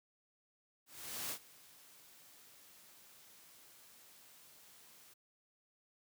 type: noise with ADSR envelope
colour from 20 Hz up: white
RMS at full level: -40 dBFS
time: 0.86-5.14 s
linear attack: 450 ms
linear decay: 74 ms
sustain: -21 dB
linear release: 9 ms
effects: high-pass 80 Hz 12 dB/octave